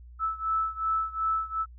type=beating tone pair; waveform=sine; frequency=1310 / 1312.7 Hz; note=E6 / E6; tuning=-11 / -8 cents; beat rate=2.7 Hz; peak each=-28 / -30 dBFS; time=0.19-1.66 s; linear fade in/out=50 ms; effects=added 60 Hz sine -45 dBFS peak until 1.78 s